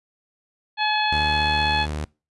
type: harmonic tone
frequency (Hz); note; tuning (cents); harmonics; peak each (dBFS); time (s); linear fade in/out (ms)
852; G#5; +44; 1 / 2 / 3 / 4 / 5; -22 / -25 / -27 / -28 / -29; 0.77-1.87; 50
type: tone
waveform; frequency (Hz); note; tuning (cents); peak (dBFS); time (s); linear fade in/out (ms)
sawtooth; 75.6; D#2; -49; -22; 1.12-2.05; 5
effects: noise-tail reverb RT60 0.3 s tail -24 dB re dry + resampled to 24000 Hz